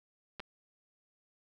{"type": "clicks", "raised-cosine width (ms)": 0.3, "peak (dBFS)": -26, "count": 2, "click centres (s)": [0.397, 0.402], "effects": []}